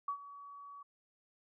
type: tone with ADSR envelope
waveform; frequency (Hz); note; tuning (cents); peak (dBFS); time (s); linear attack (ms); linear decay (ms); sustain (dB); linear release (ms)
sine; 1134; C#6; +39; -32; 0.08-0.83; 4; 86; -16; 8
effects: none